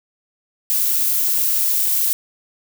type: noise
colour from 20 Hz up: violet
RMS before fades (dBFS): -18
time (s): 0.7-2.13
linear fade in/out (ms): 0
effects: none